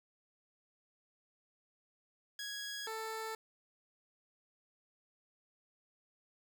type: tone pair in turn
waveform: 15% pulse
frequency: 1661.2 / 442.8 Hz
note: G#6 / A4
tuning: 0 / +11 cents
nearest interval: octave + major seventh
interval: 2289 cents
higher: first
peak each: -34 / -33 dBFS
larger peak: second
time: 2.39-2.87 / 2.87-3.35 s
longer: neither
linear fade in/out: 2 ms
effects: none